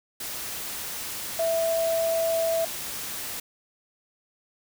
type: tone in noise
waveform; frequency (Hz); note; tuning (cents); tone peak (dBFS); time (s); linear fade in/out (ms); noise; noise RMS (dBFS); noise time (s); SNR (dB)
sine; 659.3; E5; 0; -22; 1.39-2.65; 5; white; -34; 0.2-3.4; +9
effects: none